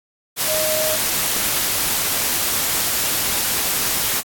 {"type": "tone in noise", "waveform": "sine", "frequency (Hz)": 622.3, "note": "D#5", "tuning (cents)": 0, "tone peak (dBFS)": -21, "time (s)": [0.46, 0.98], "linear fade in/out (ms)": 50, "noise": "white", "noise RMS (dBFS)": -20, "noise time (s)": [0.36, 4.23], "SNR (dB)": -4, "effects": ["AAC 64 kbps"]}